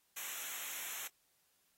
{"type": "noise with comb filter", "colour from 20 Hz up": "white", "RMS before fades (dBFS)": -43, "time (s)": [0.16, 1.08], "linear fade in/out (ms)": 10, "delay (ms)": 0.21, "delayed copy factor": -0.9, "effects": ["white hiss -75 dBFS RMS until 1.77 s", "AAC 48 kbps"]}